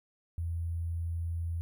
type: tone with sample-and-hold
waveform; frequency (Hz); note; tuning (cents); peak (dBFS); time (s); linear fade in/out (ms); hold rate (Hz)
sine; 84; E2; +33; -31; 0.38-1.61; 0; 11025
effects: none